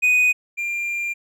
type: tone pair in turn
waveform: triangle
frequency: 2489 / 2389 Hz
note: D#7 / D7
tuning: 0 / +29 cents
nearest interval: minor second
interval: 71 cents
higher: first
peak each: -12 / -21 dBFS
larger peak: first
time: 0.02-0.33 / 0.57-1.14 s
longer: second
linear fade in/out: 20 ms
effects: none